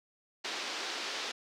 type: band-pass noise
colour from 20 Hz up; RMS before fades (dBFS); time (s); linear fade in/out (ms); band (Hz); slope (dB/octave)
white; -38; 0.44-1.32; 10; 280 to 5100; 24
effects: none

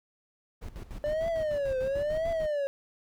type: noise with tremolo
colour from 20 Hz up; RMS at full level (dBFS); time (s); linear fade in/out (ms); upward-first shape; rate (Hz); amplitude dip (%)
brown; -39; 0.61-2.47; 20; square; 6.7; 75
type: tone with vibrato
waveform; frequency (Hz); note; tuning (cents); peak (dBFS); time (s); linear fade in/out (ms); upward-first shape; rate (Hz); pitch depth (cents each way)
triangle; 587.3; D5; 0; -25; 1.04-2.67; 0; triangle; 1; 240
effects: none

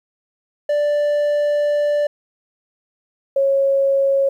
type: tone pair in turn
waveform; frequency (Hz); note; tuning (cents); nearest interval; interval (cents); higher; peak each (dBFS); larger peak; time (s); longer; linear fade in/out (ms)
triangle / sine; 587.3 / 548.3; D5 / C#5; 0 / -19; minor second; 119; first; -13; neither; 0.69-2.07 / 3.36-4.29; first; 5
effects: 9-bit

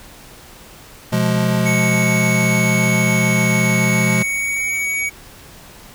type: chord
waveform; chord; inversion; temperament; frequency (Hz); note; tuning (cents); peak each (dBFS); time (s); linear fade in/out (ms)
square; F diminished; second; just; 125.72 / 174.61 / 209.5; Cb3 / F3 / Ab3; +31 / 0 / +15; -20; 1.12-4.23; 10
type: tone with pitch glide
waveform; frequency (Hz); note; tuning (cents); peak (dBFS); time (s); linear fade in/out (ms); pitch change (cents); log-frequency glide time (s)
square; 2217 to 2251; C#7 to C#7; 0 to +26; -19; 1.65-5.1; 20; +26; 3.88-4.67
effects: pink hiss -41 dBFS RMS until 5.94 s

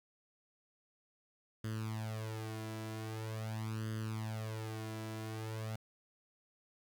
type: tone with flanger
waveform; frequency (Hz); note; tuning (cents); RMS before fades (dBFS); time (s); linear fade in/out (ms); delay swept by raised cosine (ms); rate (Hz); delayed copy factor
sawtooth; 110; A2; 0; -41; 1.64-5.76; 5; 0.62 to 3.02; 0.44; +0.8
effects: 11-bit

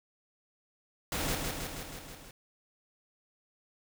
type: noise with echo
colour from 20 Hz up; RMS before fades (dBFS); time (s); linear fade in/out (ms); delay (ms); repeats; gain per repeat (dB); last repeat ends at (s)
pink; -33; 1.12-1.35; 2; 160; 6; -3; 2.31
effects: none

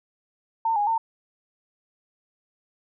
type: tone with pitch steps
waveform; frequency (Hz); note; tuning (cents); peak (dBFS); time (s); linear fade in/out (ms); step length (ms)
sine; 904 / 825 / 906; A5 / G#5 / A#5; +47 / -12 / -50; -20; 0.65-0.98; 5; 110
effects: none

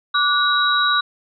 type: tone cluster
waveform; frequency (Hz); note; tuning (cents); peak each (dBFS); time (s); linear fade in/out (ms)
sine; 1163 / 1458 / 3858; D6 / F#6 / B7; -17 / -26 / -41; -19; 0.14-1.01; 10
effects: none

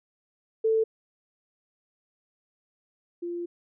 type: tone pair in turn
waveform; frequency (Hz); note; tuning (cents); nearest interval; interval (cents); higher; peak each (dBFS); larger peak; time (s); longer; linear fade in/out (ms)
sine; 443.8 / 346.3; A4 / F4; +15 / -15; major third; 430; first; -20 / -30; first; 0.64-0.84 / 3.22-3.46; second; 10
effects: none

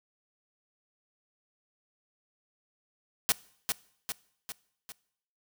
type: noise with echo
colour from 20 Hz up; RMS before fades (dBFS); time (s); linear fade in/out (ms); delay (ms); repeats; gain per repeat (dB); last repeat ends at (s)
white; -24; 3.29-3.32; 0; 400; 4; -5; 4.92
effects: noise-tail reverb RT60 0.7 s tail -22 dB re dry

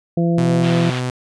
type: harmonic tone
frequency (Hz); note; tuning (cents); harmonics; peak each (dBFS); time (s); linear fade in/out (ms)
169.5; E3; +49; 1 / 2 / 3 / 4; -15 / -21 / -25 / -27; 0.17-0.9; 5
type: tone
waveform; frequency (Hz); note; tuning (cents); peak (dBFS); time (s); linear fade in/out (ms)
sawtooth; 126; B2; +35; -16; 0.38-1.1; 2
type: band-pass noise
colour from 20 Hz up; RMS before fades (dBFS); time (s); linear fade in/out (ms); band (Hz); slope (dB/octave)
white; -30; 0.62-1.01; 20; 620 to 3500; 24
effects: resampled to 22050 Hz

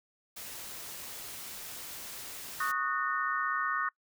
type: noise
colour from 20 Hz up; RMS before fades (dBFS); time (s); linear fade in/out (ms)
white; -43; 0.36-2.72; 10
type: chord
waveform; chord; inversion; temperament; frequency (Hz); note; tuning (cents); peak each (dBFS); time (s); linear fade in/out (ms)
sine; D# minor seventh; third; equal with one note detuned; 1108.7 / 1244.5 / 1480 / 1827.3; C#6 / D#6 / F#6 / A#6; 0 / 0 / 0 / -35; -35 / -33 / -35 / -35; 2.6-3.89; 5
effects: noise-tail reverb RT60 0.1 s tail -25 dB re dry

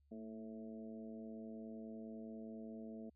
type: harmonic tone with a mistuned harmonic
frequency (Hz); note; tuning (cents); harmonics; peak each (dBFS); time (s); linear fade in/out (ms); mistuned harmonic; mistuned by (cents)
109.7; A2; -5; 2 / 3 / 4 / 5 / 6; -48 / -57 / -56 / -61 / -58; 0.11-3.1; 10; 2; +40
effects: added 71 Hz sine -70 dBFS peak until 3.15 s

